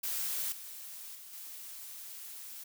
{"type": "noise with level steps", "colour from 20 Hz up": "blue", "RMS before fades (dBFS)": [-35, -46, -50, -46], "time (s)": [0.03, 2.64], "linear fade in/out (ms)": 10, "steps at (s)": [0.52, 1.15, 1.33], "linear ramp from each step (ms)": 2, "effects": []}